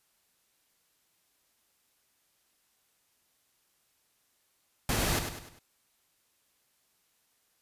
pink noise with echo, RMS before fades -29 dBFS, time 4.89-5.19 s, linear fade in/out 2 ms, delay 100 ms, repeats 4, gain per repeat -7 dB, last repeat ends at 5.59 s, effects white hiss -72 dBFS RMS until 7.61 s + resampled to 32000 Hz

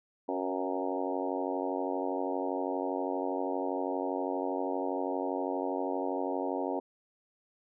harmonic tone with a mistuned harmonic, 92.5 Hz, F#2, in tune, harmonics 3 / 4 / 5 / 6 / 7 / 8 / 9 / 10, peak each -36 / -37 / -38 / -39 / -39 / -40 / -41 / -41 dBFS, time 0.28-6.8 s, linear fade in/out 10 ms, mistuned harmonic 5, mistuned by +25 cents, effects none

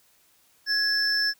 triangle tone pair together, 1671 / 5313 Hz, G#6 / E8, +10 / +13 cents, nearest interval octave + minor sixth, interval 2003 cents, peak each -23 dBFS, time 0.66-1.34 s, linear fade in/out 50 ms, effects white hiss -62 dBFS RMS until 1.39 s

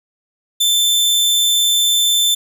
sawtooth tone, 3542 Hz, A7, 11 cents sharp, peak -9 dBFS, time 0.6-2.35 s, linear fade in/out 10 ms, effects 8-bit

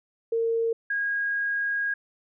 sine tone pair in turn, 457.5 / 1636.5 Hz, A#4 / G#6, -32 / -26 cents, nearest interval octave + minor seventh, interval 2206 cents, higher second, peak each -22 / -24 dBFS, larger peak first, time 0.32-0.73 / 0.9-1.94 s, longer second, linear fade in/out 5 ms, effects none

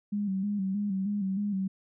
sine tone with vibrato, 198.3 Hz, G3, 20 cents sharp, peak -27 dBFS, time 0.12-1.68 s, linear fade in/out 10 ms, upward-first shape square, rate 3.2 Hz, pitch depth 62 cents each way, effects none

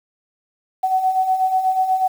sine beating tone pair, 746 / 754.2 Hz, F#5 / F#5, +14 / +33 cents, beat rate 8.2 Hz, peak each -23 / -16 dBFS, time 0.83-2.08 s, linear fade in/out 10 ms, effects 7-bit

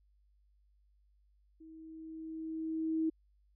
sine tone with level ramp, 320 Hz, D#4, 49 cents sharp, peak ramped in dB -51 to -28 dBFS, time 1.6-3.1 s, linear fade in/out 10 ms, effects added 50 Hz sine -66 dBFS peak until 3.55 s

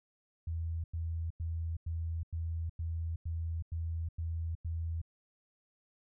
sine tone bursts, 82.41 Hz, E2, in tune, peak -33 dBFS, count 10, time 0.47-5.016 s, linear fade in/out 5 ms, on 370 ms, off 94 ms, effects none

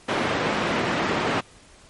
pink band-pass noise, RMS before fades -24 dBFS, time 0.08-1.41 s, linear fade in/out 10 ms, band 190 to 2500 Hz, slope 12 dB/octave, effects pink hiss -51 dBFS RMS until 1.89 s + MP3 48 kbps

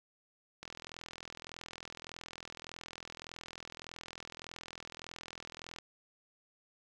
click train, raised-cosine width 0.2 ms, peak -27 dBFS, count 216, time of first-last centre 0.63-5.786 s, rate 41.7 Hz, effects none

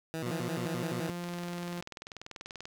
15% pulse tone with vibrato, 140 Hz, C#3, 18 cents sharp, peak -28 dBFS, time 0.14-1.1 s, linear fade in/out 0 ms, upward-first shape square, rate 5.8 Hz, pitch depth 250 cents each way
sawtooth tone, 174.61 Hz, F3, in tune, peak -32 dBFS, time 0.26-1.81 s, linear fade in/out 2 ms
click train, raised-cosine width 0.2 ms, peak -25 dBFS, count 30, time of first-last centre 1.24-2.655 s, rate 20.5 Hz
effects none

